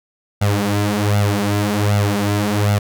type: tone with flanger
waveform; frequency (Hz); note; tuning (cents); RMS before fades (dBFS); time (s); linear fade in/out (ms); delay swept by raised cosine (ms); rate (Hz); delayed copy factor
sawtooth; 102.8; G#2; -17; -17; 0.41-2.79; 10; 1.4 to 6.8; 1.3; +0.85
effects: none